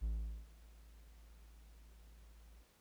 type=tone with ADSR envelope; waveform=triangle; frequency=55 Hz; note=A1; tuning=in tune; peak=-32 dBFS; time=0.01-2.67 s; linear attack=28 ms; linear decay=420 ms; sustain=-23 dB; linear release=80 ms; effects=pink hiss -70 dBFS RMS until 2.8 s